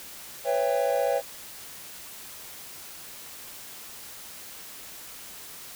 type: chord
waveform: triangle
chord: C# half-diminished seventh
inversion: third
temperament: just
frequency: 498.9 / 554.4 / 665.2 / 798.3 Hz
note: B4 / C#5 / E5 / G5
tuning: +17 / 0 / +16 / +31 cents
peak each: -26 / -24 / -28 / -28 dBFS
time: 0.44-1.22 s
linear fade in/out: 50 ms
effects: white hiss -43 dBFS RMS until 5.75 s